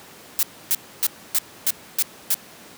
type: noise bursts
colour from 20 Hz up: blue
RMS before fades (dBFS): -19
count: 7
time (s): 0.39-2.343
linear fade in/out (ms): 0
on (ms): 39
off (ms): 280
effects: pink hiss -44 dBFS RMS until 2.77 s + high-pass 150 Hz 12 dB/octave